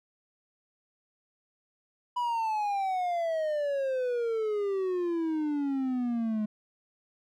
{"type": "exponential sweep", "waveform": "triangle", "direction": "down", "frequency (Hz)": [987.8, 210.2], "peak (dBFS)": -25, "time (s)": [2.16, 6.46], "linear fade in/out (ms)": 10, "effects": []}